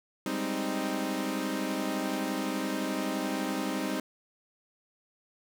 sawtooth chord, Ab major seventh, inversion third, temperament equal, 196 / 207.7 / 261.6 / 311.1 Hz, G3 / Ab3 / C4 / Eb4, 0 / 0 / 0 / 0 cents, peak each -32 / -36 / -30 / -30 dBFS, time 0.26-4 s, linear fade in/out 2 ms, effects none

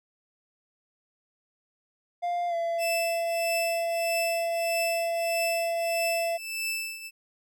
triangle tone with pitch glide, 700 to 675 Hz, F5 to E5, +4 to +41 cents, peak -24 dBFS, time 2.22-6.38 s, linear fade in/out 20 ms, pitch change -63 cents, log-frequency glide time 2.48-2.55 s
sawtooth tone with tremolo, 2640 Hz, E7, 2 cents sharp, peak -24 dBFS, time 2.78-7.11 s, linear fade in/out 50 ms, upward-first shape triangle, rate 1.6 Hz, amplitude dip 80%
effects none

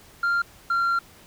sine tone pair in turn, 1392 / 1377.6 Hz, F6 / F6, -6 / -24 cents, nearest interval unison, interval 18 cents, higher first, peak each -17 dBFS, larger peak neither, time 0.23-0.42 / 0.7-0.99 s, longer second, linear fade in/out 5 ms, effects tanh soft clip ceiling -19 dBFS + pink hiss -51 dBFS RMS until 1.26 s

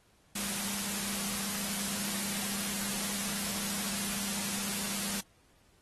sine tone in noise, 200.5 Hz, G3, 39 cents sharp, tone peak -41 dBFS, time 0.35-5.21 s, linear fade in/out 10 ms, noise white, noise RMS -35 dBFS, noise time 0.35-5.21 s, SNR -9 dB, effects pink hiss -67 dBFS RMS until 5.81 s + AAC 32 kbps

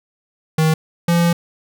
square tone pair in turn, 158.1 / 170.98 Hz, D#3 / F3, +28 / -36 cents, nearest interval minor second, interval 136 cents, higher second, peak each -13 dBFS, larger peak neither, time 0.58-0.74 / 1.08-1.33 s, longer second, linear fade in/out 5 ms, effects none

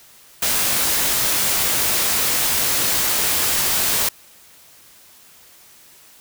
white noise with comb filter, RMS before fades -19 dBFS, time 0.42-4.09 s, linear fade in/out 5 ms, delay 19 ms, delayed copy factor -0.5, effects white hiss -48 dBFS RMS until 6.2 s

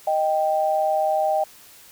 sine tone pair together, 622.3 / 784 Hz, D#5 / G5, 0 / 0 cents, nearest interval major third, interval 400 cents, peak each -21 / -21 dBFS, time 0.07-1.44 s, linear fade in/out 5 ms, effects white hiss -48 dBFS RMS until 1.91 s

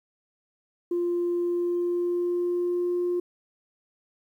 sine tone with pitch glide, 348.7 to 353.6 Hz, F4 to F4, -3 to +22 cents, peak -22 dBFS, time 0.91-3.2 s, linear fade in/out 5 ms, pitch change +25 cents, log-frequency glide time 1.35-2.97 s, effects tanh soft clip ceiling -20 dBFS + 10-bit

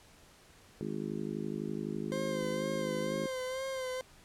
harmonic tone, 51.91 Hz, G#1, in tune, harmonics 3 / 4 / 5 / 6 / 7 / 8, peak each -42 / -39 / -43 / -42 / -41 / -44 dBFS, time 0.81-3.26 s, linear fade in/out 0 ms
40% pulse tone with vibrato, 522 Hz, C5, 4 cents flat, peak -34 dBFS, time 2.12-4.01 s, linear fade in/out 0 ms, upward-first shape sine, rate 2.1 Hz, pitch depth 41 cents each way
effects pink hiss -59 dBFS RMS until 4.24 s + low-pass 11000 Hz 12 dB/octave

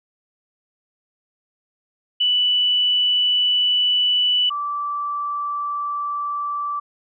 sine tone pair in turn, 2969 / 1163.7 Hz, F#7 / D6, +5 / -16 cents, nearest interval octave + major third, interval 1621 cents, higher first, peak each -15 / -22 dBFS, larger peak first, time 2.2-4.5 / 4.5-6.8 s, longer neither, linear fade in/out 10 ms, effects none

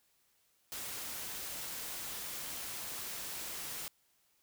white noise, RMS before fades -42 dBFS, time 0.72-3.88 s, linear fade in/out 0 ms, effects white hiss -73 dBFS RMS until 4.42 s

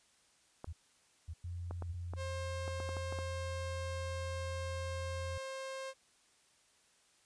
clicks, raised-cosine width 1 ms, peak -30 dBFS, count 10, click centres 0.644 / 1.71 / 1.823 / 2.136 / 2.679 / 2.802 / 2.891 / 2.968 / 3.125 / 3.188 s
sine tone bursts, 81.4 Hz, E2, 21 cents flat, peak -40 dBFS, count 3, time 0.67-1.947 s, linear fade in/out 10 ms, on 59 ms, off 550 ms
sine tone with pitch glide, 87.31 to 86.36 Hz, F2 to F2, 0 to -19 cents, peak -39 dBFS, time 1.44-5.38 s, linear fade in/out 5 ms, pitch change -19 cents, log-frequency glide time 2.11-4.01 s
sawtooth tone, 532 Hz, C5, 29 cents sharp, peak -37 dBFS, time 2.16-5.94 s, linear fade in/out 50 ms
effects white hiss -69 dBFS RMS until 7.25 s + resampled to 22050 Hz

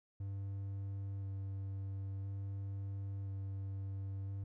triangle tone with vibrato, 98 Hz, G2, in tune, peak -37 dBFS, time 0.2-4.44 s, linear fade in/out 5 ms, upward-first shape square, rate 0.49 Hz, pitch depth 9 cents each way, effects none

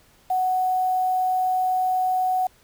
sine tone with quantisation, 742 Hz, F#5, 5 cents sharp, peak -19 dBFS, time 0.3-2.47 s, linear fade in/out 5 ms, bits 7, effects pink hiss -57 dBFS RMS until 2.63 s

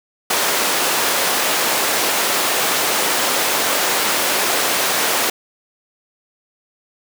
pink high-pass noise, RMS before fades -18 dBFS, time 0.3-5.3 s, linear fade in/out 5 ms, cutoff 460 Hz, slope 12 dB/octave, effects none

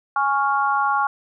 sine chord, Db major, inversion second, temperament equal, 830.6 / 1108.7 / 1396.9 Hz, Ab5 / Db6 / F6, 0 / 0 / 0 cents, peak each -21 / -21 / -23 dBFS, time 0.16-1.07 s, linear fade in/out 2 ms, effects none

